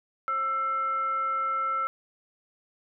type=tone with frequency modulation; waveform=sine; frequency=1331 Hz; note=E6; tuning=16 cents sharp; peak=-25 dBFS; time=0.28-1.87 s; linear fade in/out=0 ms; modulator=795 Hz; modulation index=0.31; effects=none